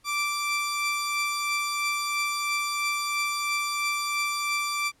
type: tone pair together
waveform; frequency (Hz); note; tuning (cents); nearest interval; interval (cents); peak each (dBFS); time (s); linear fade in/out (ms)
sawtooth; 1171 / 2345; D6 / D7; -5 / -3; octave; 1202; -25 / -25; 0.04-4.92; 50
effects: pink hiss -64 dBFS RMS until 5 s + low-pass 11000 Hz 12 dB/octave